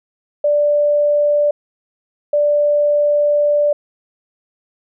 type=tone pair in turn; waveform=sine; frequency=587.3 / 587.3 Hz; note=D5 / D5; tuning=0 / 0 cents; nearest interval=unison; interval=0 cents; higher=neither; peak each=-11 dBFS; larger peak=neither; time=0.44-1.51 / 2.33-3.73 s; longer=second; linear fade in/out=5 ms; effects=none